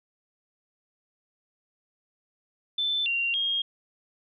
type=tone with pitch steps; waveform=sine; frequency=3528 / 2764 / 3245 Hz; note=A7 / F7 / G#7; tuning=+4 / -19 / -41 cents; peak=-24 dBFS; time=2.78-3.62 s; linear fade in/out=5 ms; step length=280 ms; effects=none